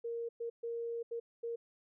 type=tone bursts at uneven times; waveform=sine; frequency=466.2 Hz; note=A#4; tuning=in tune; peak=-36 dBFS; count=5; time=0.04-0.29 / 0.4-0.5 / 0.63-1.03 / 1.11-1.2 / 1.43-1.56 s; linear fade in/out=10 ms; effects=none